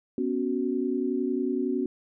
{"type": "chord", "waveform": "sine", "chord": "B suspended second", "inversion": "none", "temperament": "just", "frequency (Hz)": [246.9, 277.8, 370.4], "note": ["B3", "C#4", "F#4"], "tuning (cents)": [0, 4, 2], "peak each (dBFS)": -29, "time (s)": [0.18, 1.86], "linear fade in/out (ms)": 2, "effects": []}